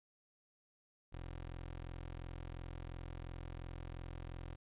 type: tone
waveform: 20% pulse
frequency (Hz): 42.86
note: F1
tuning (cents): -32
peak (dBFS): -40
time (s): 1.12-4.56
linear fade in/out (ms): 20
effects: resampled to 8000 Hz